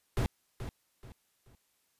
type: noise with echo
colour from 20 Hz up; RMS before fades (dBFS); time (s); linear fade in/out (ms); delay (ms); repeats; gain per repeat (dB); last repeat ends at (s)
brown; -29; 0.17-0.26; 0; 430; 3; -10; 1.55
effects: white hiss -74 dBFS RMS until 1.99 s + resampled to 32000 Hz